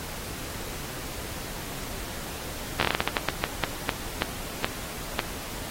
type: slowing click train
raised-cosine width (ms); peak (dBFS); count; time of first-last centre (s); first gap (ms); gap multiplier
0.3; -6; 17; 2.8-5.192; 12; 1.29
effects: pink hiss -37 dBFS RMS until 5.7 s + AAC 48 kbps